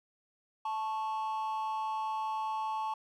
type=tone pair together; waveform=triangle; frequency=875 / 1102.4 Hz; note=A5 / C#6; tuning=-10 / -10 cents; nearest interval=major third; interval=400 cents; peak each=-30 / -35 dBFS; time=0.65-2.94 s; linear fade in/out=5 ms; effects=tanh soft clip ceiling -27 dBFS